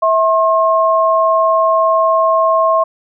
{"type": "tone pair together", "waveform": "sine", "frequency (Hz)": [651, 1072.6], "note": ["E5", "C6"], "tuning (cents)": [-22, 43], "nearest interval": "major sixth", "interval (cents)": 865, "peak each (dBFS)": -12, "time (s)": [0.02, 2.84], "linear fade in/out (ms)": 10, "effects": []}